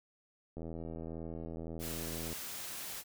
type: click train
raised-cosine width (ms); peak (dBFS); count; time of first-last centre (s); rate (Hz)
2; -30; 145; 0.57-2.328; 81.9
type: noise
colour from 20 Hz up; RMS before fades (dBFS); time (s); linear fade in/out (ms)
white; -43; 1.79-3.04; 50
effects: none